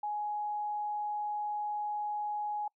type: tone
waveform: sine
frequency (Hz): 836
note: G#5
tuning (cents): +11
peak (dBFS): -32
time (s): 0.03-2.68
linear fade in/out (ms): 5
effects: noise-tail reverb RT60 0.1 s tail -26 dB re dry